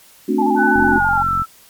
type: chord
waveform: sine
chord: D dominant seventh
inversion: second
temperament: just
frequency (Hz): 220.2 / 264.3 / 293.7 / 367.1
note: A3 / C4 / D4 / F#4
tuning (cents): +2 / +18 / 0 / -14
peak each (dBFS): -20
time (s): 0.28-0.99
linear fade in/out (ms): 10
type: tone with vibrato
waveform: sine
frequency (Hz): 844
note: G#5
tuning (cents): +28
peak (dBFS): -16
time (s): 0.38-1.23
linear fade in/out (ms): 10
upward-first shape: square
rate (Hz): 12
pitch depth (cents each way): 58
type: tone with pitch glide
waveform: sine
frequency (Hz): 1497 to 1326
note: F#6 to E6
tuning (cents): +20 to +10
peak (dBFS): -15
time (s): 0.56-1.46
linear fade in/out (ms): 50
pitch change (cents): -210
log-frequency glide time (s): 0.88-1.32
type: click train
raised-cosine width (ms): 5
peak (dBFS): -16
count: 31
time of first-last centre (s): 0.76-1.419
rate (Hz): 45.5
effects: white hiss -47 dBFS RMS until 1.69 s + MP3 96 kbps